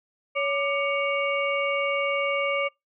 harmonic tone with a mistuned harmonic, 560 Hz, C#5, 18 cents sharp, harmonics 1 / 2 / 4 / 5, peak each -26 / -30 / -27 / -34 dBFS, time 0.35-2.69 s, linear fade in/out 20 ms, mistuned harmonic 2, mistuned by +100 cents, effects noise-tail reverb RT60 0.2 s tail -26 dB re dry

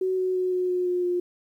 sine tone with pitch steps, 374 / 370.8 / 367.6 / 364.4 / 361.3 / 358.1 / 355.1 Hz, F#4 / F#4 / F#4 / F#4 / F#4 / F4 / F4, +19 / +4 / -11 / -26 / -41 / +43 / +29 cents, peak -22 dBFS, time 0.01-1.2 s, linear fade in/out 5 ms, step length 170 ms, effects 10-bit

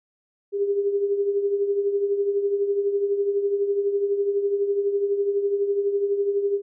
sine tone with tremolo, 402 Hz, G4, 44 cents sharp, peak -17 dBFS, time 0.52-6.62 s, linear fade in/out 50 ms, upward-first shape triangle, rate 12 Hz, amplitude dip 65%, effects none

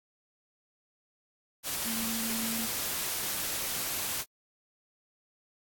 sine tone in noise, 226.9 Hz, A#3, 47 cents flat, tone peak -34 dBFS, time 1.84-2.68 s, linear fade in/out 50 ms, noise white, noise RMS -33 dBFS, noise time 1.63-4.25 s, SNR -4 dB, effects AAC 64 kbps

